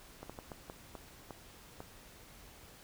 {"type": "slowing click train", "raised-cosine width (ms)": 1, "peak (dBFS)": -30, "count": 8, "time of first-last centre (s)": [0.23, 1.804], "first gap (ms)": 66, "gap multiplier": 1.4, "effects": ["pink hiss -56 dBFS RMS until 2.83 s"]}